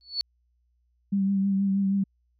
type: tone with exponential growth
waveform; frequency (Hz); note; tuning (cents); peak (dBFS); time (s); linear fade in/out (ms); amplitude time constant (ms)
sine; 4435; C#8; 0; -21; 0.01-0.21; 0; 43
type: tone with vibrato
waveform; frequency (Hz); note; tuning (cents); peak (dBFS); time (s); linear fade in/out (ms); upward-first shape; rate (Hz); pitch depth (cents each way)
sine; 196; G3; 0; -21; 1.12-2.04; 10; triangle; 6.3; 33
effects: added 60 Hz sine -66 dBFS peak until 2.39 s